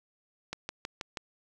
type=click train; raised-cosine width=0.2 ms; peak=-18 dBFS; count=5; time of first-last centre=0.53-1.172 s; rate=6.23 Hz; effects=none